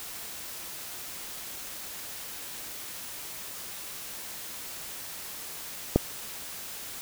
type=click; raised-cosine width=2 ms; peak=-5 dBFS; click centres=5.96 s; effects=white hiss -40 dBFS RMS until 7.01 s